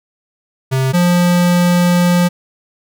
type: tone pair in turn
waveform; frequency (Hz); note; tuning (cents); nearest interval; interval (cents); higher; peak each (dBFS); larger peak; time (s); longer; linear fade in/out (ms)
square; 132 / 176.2; C3 / F3; +16 / +16; perfect fourth; 500; second; -13 / -10; second; 0.71-0.93 / 0.93-2.29; second; 20
effects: none